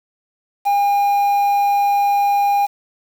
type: tone with quantisation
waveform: triangle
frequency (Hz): 808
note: G#5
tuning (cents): -48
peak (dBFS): -11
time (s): 0.65-2.67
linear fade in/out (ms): 20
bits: 6
effects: none